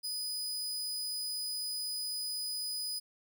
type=tone; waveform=sawtooth; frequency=4978 Hz; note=D#8; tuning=in tune; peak=-32 dBFS; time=0.03-3 s; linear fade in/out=20 ms; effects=none